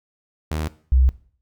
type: tone pair in turn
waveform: sawtooth / sine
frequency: 77.78 / 64.44 Hz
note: D#2 / C2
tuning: 0 / -26 cents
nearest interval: minor third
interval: 326 cents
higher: first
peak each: -19 / -12 dBFS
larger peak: second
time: 0.51-0.68 / 0.92-1.09 s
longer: neither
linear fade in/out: 0 ms
effects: noise-tail reverb RT60 0.5 s tail -18 dB re dry